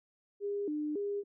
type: tone with vibrato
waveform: sine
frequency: 349.2 Hz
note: F4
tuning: in tune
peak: -32 dBFS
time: 0.4-1.24 s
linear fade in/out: 50 ms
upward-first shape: square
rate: 1.8 Hz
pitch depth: 260 cents each way
effects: none